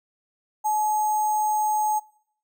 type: tone with sample-and-hold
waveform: sine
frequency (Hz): 852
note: G#5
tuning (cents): +44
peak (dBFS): -20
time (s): 0.64-2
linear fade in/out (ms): 20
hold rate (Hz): 7350
effects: noise-tail reverb RT60 0.6 s tail -22 dB re dry